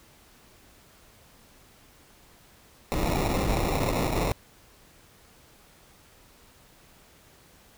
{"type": "noise with sample-and-hold", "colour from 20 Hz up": "pink", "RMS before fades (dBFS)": -26, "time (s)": [2.92, 4.32], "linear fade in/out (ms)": 0, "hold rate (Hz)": 1575, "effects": ["pink hiss -56 dBFS RMS until 7.77 s"]}